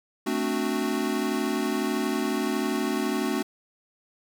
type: chord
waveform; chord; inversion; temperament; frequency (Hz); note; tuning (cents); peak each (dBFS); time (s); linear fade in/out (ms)
square; D dominant seventh; second; equal; 220 / 261.6 / 293.7 / 370; A3 / C4 / D4 / F#4; 0 / 0 / 0 / 0; -31; 0.26-3.43; 10
effects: none